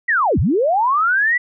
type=linear two-way sweep; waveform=sine; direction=down then up; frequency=1993 to 59.3 to 1993 Hz; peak=-13 dBFS; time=0.08-1.38 s; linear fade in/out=10 ms; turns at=0.39 s; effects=none